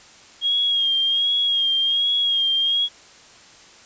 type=tone with vibrato; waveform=sine; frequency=3261 Hz; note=G#7; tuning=32 cents flat; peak=-17 dBFS; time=0.41-2.89 s; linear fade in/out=50 ms; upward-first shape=sine; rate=1.3 Hz; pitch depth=41 cents each way; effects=white hiss -47 dBFS RMS until 3.85 s + resampled to 16000 Hz